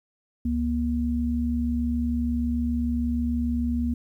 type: tone pair together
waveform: sine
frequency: 70.7 / 238.7 Hz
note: C#2 / A#3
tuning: +35 / +41 cents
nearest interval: octave + major sixth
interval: 2106 cents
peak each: -27 / -24 dBFS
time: 0.45-3.94 s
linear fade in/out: 5 ms
effects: 10-bit